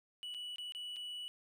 triangle tone with dropouts, 2949 Hz, F#7, 6 cents flat, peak -40 dBFS, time 0.23-1.28 s, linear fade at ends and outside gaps 0 ms, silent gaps 0.341-0.346 / 0.559-0.583 / 0.722-0.749 / 0.961-0.966 s, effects none

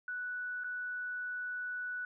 sine tone with dropouts, 1480 Hz, F#6, in tune, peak -36 dBFS, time 0.08-2.05 s, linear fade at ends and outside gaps 2 ms, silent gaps 0.637-0.643 s, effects none

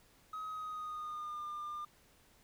triangle tone with pitch glide, 1268 to 1201 Hz, D#6 to D6, +32 to +38 cents, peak -37 dBFS, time 0.33-1.85 s, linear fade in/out 5 ms, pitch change -94 cents, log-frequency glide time 0.47-1.44 s, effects tanh soft clip ceiling -34 dBFS + pink hiss -66 dBFS RMS until 2.43 s

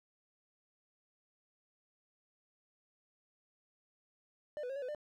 triangle tone with pitch steps, 598 / 495.4 / 541 / 566 / 504 / 597 Hz, D5 / B4 / C#5 / C#5 / B4 / D5, +31 / +5 / -42 / +36 / +35 / +28 cents, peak -36 dBFS, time 4.57-4.948 s, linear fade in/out 0 ms, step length 63 ms, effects none

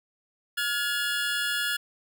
25% pulse tone pair together, 1421.1 / 1690 Hz, F6 / G#6, +30 / +30 cents, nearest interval minor third, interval 300 cents, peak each -25 / -25 dBFS, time 0.57-1.77 s, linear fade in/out 10 ms, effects none

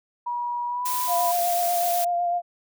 sine tone with pitch glide, 963 to 990.1 Hz, B5 to B5, -44 to +4 cents, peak -25 dBFS, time 0.26-1.32 s, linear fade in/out 10 ms, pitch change +48 cents, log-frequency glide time 0.67-0.85 s
blue noise, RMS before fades -29 dBFS, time 0.85-2.05 s, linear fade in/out 10 ms
sine tone with vibrato, 699 Hz, F5, 1 cent sharp, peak -21 dBFS, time 1.07-2.42 s, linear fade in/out 50 ms, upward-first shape sine, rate 8 Hz, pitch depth 20 cents each way
effects none

